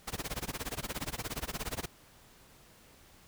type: noise with tremolo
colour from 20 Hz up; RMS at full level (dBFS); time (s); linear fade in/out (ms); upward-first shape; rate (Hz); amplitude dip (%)
pink; -35; 0.07-1.86; 10; sine; 17; 100
effects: pink hiss -59 dBFS RMS until 3.27 s